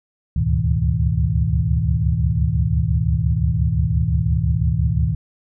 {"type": "tone cluster", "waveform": "sine", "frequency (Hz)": [70.1, 75.9, 104.1, 121, 160.2], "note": ["C#2", "D#2", "G#2", "B2", "E3"], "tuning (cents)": [20, -42, 5, -35, -49], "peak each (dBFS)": -22, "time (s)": [0.36, 5.15], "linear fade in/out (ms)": 5, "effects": []}